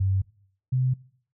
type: tone pair in turn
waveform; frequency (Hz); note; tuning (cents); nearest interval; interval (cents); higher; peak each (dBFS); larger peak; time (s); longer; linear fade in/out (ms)
sine; 96 / 128.69; G2 / C3; -36 / -28; perfect fourth; 508; second; -20; neither; 0-0.22 / 0.72-0.94; neither; 10
effects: noise-tail reverb RT60 0.6 s tail -22 dB re dry